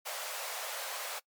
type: high-pass noise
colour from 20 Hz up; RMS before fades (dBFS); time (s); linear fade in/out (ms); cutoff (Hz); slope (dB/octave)
pink; -39; 0.05-1.2; 20; 520; 48
effects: noise-tail reverb RT60 0.1 s tail -23 dB re dry + MP3 96 kbps